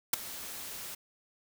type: noise with ADSR envelope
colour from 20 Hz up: white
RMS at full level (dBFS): -22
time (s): 0.13-0.95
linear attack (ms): 6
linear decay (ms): 9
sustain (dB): -20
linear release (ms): 8
effects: none